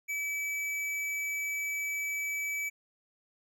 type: tone with hard clipping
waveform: sine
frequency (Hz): 2297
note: D7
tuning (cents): -39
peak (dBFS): -33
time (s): 0.08-2.7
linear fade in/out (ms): 20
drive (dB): 13
effects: none